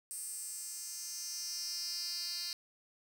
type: tone with high-pass filter sweep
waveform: 10% pulse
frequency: 348.6 Hz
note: F4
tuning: 3 cents flat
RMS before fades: -41 dBFS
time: 0.11-2.53 s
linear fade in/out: 0 ms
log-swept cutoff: 8700 to 4200 Hz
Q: 4.2
effects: none